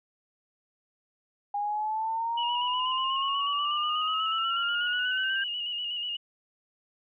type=exponential sweep; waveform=sine; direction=up; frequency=812 to 1594 Hz; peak=-27 dBFS; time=1.54-5.44 s; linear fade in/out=5 ms
type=tone with vibrato; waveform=sine; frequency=2893 Hz; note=F#7; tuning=40 cents flat; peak=-30 dBFS; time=2.37-6.17 s; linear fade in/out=10 ms; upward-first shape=square; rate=8.2 Hz; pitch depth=32 cents each way
effects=none